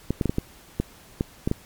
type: clicks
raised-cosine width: 3 ms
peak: -9 dBFS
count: 9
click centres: 0.106 / 0.212 / 0.257 / 0.295 / 0.384 / 0.8 / 1.209 / 1.475 / 1.514 s
effects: pink hiss -50 dBFS RMS until 1.65 s + MP3 96 kbps